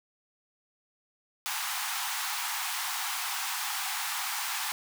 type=high-pass noise; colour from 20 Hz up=pink; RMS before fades=-33 dBFS; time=1.46-4.72 s; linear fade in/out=0 ms; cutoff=760 Hz; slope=96 dB/octave; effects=none